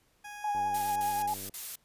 20% pulse tone, 828 Hz, G#5, 5 cents flat, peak -37 dBFS, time 0.24-1.27 s, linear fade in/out 10 ms
sine tone with vibrato, 830.6 Hz, G#5, in tune, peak -28 dBFS, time 0.44-1.34 s, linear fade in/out 5 ms, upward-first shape sine, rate 9.5 Hz, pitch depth 30 cents each way
click train, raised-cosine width 2 ms, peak -35 dBFS, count 93, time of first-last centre 0.55-1.496 s, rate 97.3 Hz
blue noise bursts, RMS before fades -38 dBFS, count 4, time 0.74-1.758 s, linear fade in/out 5 ms, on 220 ms, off 46 ms
effects pink hiss -69 dBFS RMS until 1.84 s + resampled to 32000 Hz

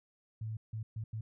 sine tone bursts at uneven times, 110 Hz, A2, in tune, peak -36 dBFS, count 4, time 0.41-0.57 / 0.73-0.83 / 0.96-1.04 / 1.13-1.21 s, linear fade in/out 5 ms, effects none

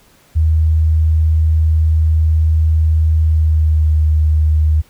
sine tone with pitch glide, 79.1 to 77.25 Hz, D#2 to D#2, +29 to -12 cents, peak -9 dBFS, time 0.35-4.82 s, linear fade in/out 20 ms, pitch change -41 cents, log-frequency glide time 3.24-3.95 s, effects pink hiss -50 dBFS RMS until 4.89 s

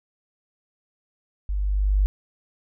sine tone with level ramp, 49.55 Hz, G1, 19 cents sharp, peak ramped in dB -23 to -15 dBFS, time 1.49-2.06 s, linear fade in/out 0 ms, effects none

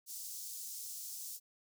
pink high-pass noise, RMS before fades -45 dBFS, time 0.06-1.4 s, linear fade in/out 50 ms, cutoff 5500 Hz, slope 24 dB/octave, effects none

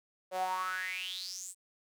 sawtooth tone with high-pass filter sweep, 185 Hz, F#3, in tune, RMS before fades -37 dBFS, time 0.31-1.55 s, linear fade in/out 50 ms, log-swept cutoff 580 to 8700 Hz, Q 8.9, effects none

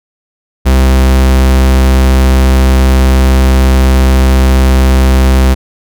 45% pulse tone, 65.3 Hz, C2, 3 cents flat, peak -4 dBFS, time 0.65-5.55 s, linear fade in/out 20 ms, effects none

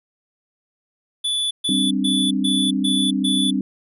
square tone bursts, 3465 Hz, A7, 27 cents flat, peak -20 dBFS, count 6, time 1.24-3.51 s, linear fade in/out 10 ms, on 270 ms, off 130 ms
sine chord, G suspended fourth, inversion none, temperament just, 196 / 261.3 / 294 Hz, G3 / C4 / D4, 0 / -2 / +2 cents, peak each -22 / -22 / -24 dBFS, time 1.69-3.61 s, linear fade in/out 2 ms
effects resampled to 32000 Hz

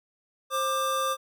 square tone pair together, 529 / 1187.6 Hz, C5 / D6, +19 / +19 cents, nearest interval octave + major second, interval 1400 cents, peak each -31 / -27 dBFS, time 0.5-1.17 s, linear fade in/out 50 ms, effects none

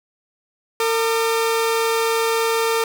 sawtooth tone pair together, 454.7 / 1204.8 Hz, A#4 / D6, -43 / +44 cents, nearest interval octave + perfect fourth, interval 1687 cents, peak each -14 / -22 dBFS, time 0.8-2.84 s, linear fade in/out 2 ms, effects none

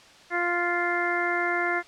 harmonic tone, 349.2 Hz, F4, in tune, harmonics 1 / 2 / 3 / 4 / 5 / 6, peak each -30 / -30 / -34 / -30 / -30 / -30 dBFS, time 0.3-1.83 s, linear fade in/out 50 ms, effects white hiss -51 dBFS RMS until 1.87 s + low-pass 5000 Hz 12 dB/octave

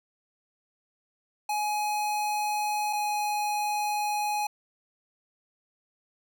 square tone pair in turn, 840 / 835.6 Hz, G#5 / G#5, +19 / +10 cents, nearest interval unison, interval 9 cents, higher first, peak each -27 dBFS, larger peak neither, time 1.49-2.93 / 2.93-4.47 s, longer second, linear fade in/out 5 ms, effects none

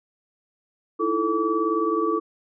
sine tone cluster, 316.4 / 335.5 / 439.7 / 1149 Hz, D#4 / E4 / A4 / D6, +29 / +31 / -1 / -38 cents, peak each -29 / -25 / -25 / -25 dBFS, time 0.99-2.2 s, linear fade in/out 20 ms, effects none

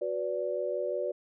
sine chord, B minor, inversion second, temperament equal with one note detuned, 370 / 493.9 / 579.6 Hz, F#4 / B4 / D5, 0 / 0 / -23 cents, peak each -35 / -34 / -32 dBFS, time 0.01-1.12 s, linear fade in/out 10 ms, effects none

